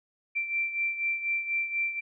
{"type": "beating tone pair", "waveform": "sine", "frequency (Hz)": [2349, 2353.1], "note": ["D7", "D7"], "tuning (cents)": [0, 3], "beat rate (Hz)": 4.1, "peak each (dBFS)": [-28, -34], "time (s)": [0.35, 2.01], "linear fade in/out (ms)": 20, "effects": []}